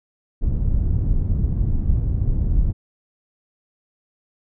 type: low-pass noise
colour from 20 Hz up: pink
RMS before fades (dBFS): -19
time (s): 0.41-2.73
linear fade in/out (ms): 20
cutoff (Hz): 120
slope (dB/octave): 12
effects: none